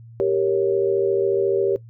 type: chord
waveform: sine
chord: G diminished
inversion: none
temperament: equal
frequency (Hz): 392 / 466.2 / 554.4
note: G4 / Bb4 / Db5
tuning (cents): 0 / 0 / 0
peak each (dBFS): -19 / -22 / -24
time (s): 0.2-1.76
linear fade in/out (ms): 0
effects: noise-tail reverb RT60 0.1 s tail -17 dB re dry + added 115 Hz sine -40 dBFS peak until 1.89 s